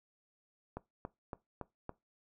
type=click train; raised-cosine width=1 ms; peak=-26 dBFS; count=5; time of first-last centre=0.77-1.894 s; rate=3.56 Hz; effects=noise-tail reverb RT60 0.2 s tail -20 dB re dry